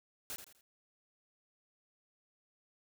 white noise with echo, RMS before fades -42 dBFS, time 0.3-0.36 s, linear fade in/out 0 ms, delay 83 ms, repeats 3, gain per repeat -9 dB, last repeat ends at 0.609 s, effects none

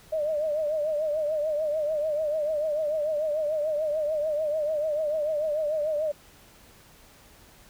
sine tone with vibrato, 610 Hz, D#5, 34 cents flat, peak -24 dBFS, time 0.12-6.12 s, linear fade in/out 10 ms, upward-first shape triangle, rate 6.8 Hz, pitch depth 94 cents each way, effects pink hiss -54 dBFS RMS until 7.69 s

